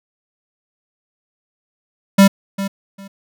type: tone with echo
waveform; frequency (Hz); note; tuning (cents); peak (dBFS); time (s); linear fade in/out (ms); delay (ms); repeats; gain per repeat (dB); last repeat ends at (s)
square; 196.5; G3; +4; -6; 2.18-2.28; 10; 400; 2; -14; 3.08
effects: none